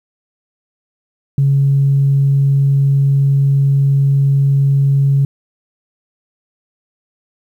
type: tone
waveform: sine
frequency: 138.59 Hz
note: C#3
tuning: in tune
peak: -8 dBFS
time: 1.38-5.25 s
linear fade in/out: 2 ms
effects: tanh soft clip ceiling -4 dBFS + 8-bit